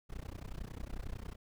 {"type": "noise with amplitude modulation", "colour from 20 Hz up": "brown", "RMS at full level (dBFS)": -39, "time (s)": [0.09, 1.36], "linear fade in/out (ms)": 20, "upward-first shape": "sine", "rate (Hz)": 31, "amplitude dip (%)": 100, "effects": []}